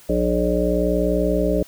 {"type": "harmonic tone", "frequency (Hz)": 60.3, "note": "B1", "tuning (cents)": -41, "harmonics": [1, 3, 5, 7, 9, 10], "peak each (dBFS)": [-24, -24, -24, -24, -24, -24], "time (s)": [0.09, 1.63], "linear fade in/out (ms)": 5, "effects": ["white hiss -48 dBFS RMS until 1.67 s"]}